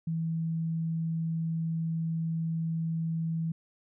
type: tone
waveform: sine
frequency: 163.3 Hz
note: E3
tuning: 16 cents flat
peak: -28 dBFS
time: 0.07-3.52 s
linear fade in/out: 5 ms
effects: none